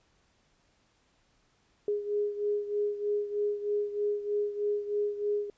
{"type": "beating tone pair", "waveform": "sine", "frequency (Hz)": [412.8, 416], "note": ["G#4", "G#4"], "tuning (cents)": [-10, 3], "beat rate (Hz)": 3.2, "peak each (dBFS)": [-29, -34], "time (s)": [1.88, 5.5], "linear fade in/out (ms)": 2, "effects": ["pink hiss -69 dBFS RMS until 5.57 s", "resampled to 16000 Hz"]}